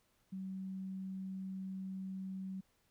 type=tone; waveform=sine; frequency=190 Hz; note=F#3; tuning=46 cents sharp; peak=-40 dBFS; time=0.32-2.61 s; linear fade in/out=10 ms; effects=pink hiss -75 dBFS RMS until 2.9 s